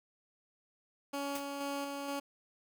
15% pulse tone with tremolo, 281 Hz, C#4, 24 cents sharp, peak -29 dBFS, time 1.13-2.2 s, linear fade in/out 10 ms, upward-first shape square, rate 2.1 Hz, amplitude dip 30%
white noise with exponential decay, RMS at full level -39 dBFS, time 1.35-1.5 s, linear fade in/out 5 ms, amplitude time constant 31 ms
effects none

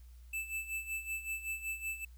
square tone with tremolo, 2637 Hz, E7, in tune, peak -35 dBFS, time 0.33-2.05 s, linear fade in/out 5 ms, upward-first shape sine, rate 5.3 Hz, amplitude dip 75%, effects added 60 Hz sine -51 dBFS peak until 2.17 s + white hiss -70 dBFS RMS until 2.17 s

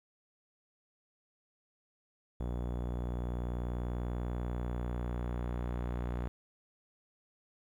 sawtooth tone with low-pass filter sweep, 60.3 Hz, B1, 41 cents flat, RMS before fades -36 dBFS, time 2.4-6.28 s, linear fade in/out 0 ms, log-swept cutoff 820 to 1600 Hz, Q 0.74, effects 11-bit

